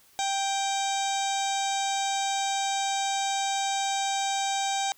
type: harmonic tone with a mistuned harmonic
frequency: 786 Hz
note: G5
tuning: 4 cents sharp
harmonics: 1 / 2 / 3 / 4 / 5 / 6 / 7 / 8 / 9 / 10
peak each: -27 / -39 / -38 / -39 / -35 / -44 / -43 / -37 / -39 / -39 dBFS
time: 0.19-4.92 s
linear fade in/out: 0 ms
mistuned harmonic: 5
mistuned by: -67 cents
effects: white hiss -59 dBFS RMS until 4.97 s